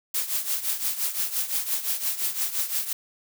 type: noise with tremolo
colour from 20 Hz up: blue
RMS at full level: -24 dBFS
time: 0.14-2.93 s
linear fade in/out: 5 ms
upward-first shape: triangle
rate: 5.8 Hz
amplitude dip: 80%
effects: none